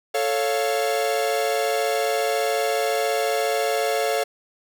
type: chord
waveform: 45% pulse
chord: A augmented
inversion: none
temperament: equal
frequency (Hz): 440 / 554.4 / 698.5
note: A4 / C#5 / E#5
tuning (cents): 0 / 0 / 0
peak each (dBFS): -25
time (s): 0.14-4.24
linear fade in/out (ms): 10
effects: none